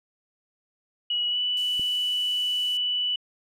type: tone with pitch glide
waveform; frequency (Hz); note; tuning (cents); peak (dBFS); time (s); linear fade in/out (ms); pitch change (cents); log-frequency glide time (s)
sine; 2921 to 2967; F#7 to F#7; -23 to +4; -23; 1.1-3.16; 5; +27; 1.28-1.38
type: noise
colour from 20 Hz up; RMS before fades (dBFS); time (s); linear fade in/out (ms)
violet; -37; 1.57-2.77; 0
type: click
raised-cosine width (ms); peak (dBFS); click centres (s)
3; -27; 1.796
effects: low-pass 9000 Hz 12 dB/octave